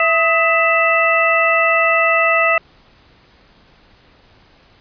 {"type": "harmonic tone with a mistuned harmonic", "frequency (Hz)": 663, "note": "E5", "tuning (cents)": 10, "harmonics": [1, 2, 3, 4], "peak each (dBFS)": [-17, -17, -17, -17], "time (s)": [0, 2.58], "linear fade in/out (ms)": 2, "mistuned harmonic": 2, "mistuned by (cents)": -74, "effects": ["pink hiss -50 dBFS RMS until 4.8 s", "resampled to 11025 Hz"]}